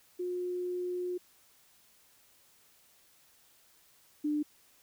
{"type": "tone pair in turn", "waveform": "sine", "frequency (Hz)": [359, 298.2], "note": ["F4", "D4"], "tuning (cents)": [48, 27], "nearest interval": "minor third", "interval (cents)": 321, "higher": "first", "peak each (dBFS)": [-32, -28], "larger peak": "second", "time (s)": [[0.19, 1.18], [4.24, 4.43]], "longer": "first", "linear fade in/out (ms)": 10, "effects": ["white hiss -64 dBFS RMS until 4.82 s"]}